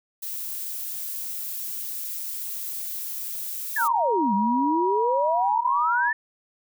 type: noise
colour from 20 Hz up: violet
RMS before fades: -32 dBFS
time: 0.22-3.88 s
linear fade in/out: 10 ms
type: exponential two-way sweep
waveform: sine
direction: down then up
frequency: 1799 to 193.9 to 1799 Hz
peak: -22 dBFS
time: 3.76-6.13 s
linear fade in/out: 5 ms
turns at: 4.34 s
type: tone with pitch glide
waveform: sine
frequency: 932.3 to 962.4 Hz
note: A#5 to B5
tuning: 0 to -45 cents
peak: -22 dBFS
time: 3.77-6.13 s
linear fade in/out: 50 ms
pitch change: +55 cents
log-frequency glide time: 3.9-4.53 s
effects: none